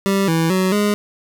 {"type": "tone with pitch steps", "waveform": "25% pulse", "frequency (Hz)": [196, 163.6, 186.9, 206.8], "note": ["G3", "E3", "F#3", "G#3"], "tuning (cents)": [0, -13, 18, -7], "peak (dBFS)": -11, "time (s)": [0.06, 0.94], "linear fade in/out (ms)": 0, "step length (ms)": 220, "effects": ["8-bit"]}